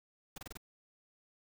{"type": "noise bursts", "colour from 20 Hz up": "pink", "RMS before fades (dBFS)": -45, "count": 5, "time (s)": [0.36, 0.573], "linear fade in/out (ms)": 5, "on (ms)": 21, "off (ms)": 27, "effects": []}